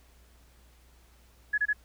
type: tone bursts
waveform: sine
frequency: 1690 Hz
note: G#6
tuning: 30 cents sharp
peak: -23 dBFS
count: 3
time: 1.53-1.732 s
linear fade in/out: 10 ms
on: 50 ms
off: 26 ms
effects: added 60 Hz sine -57 dBFS peak until 1.84 s + pink hiss -63 dBFS RMS until 1.84 s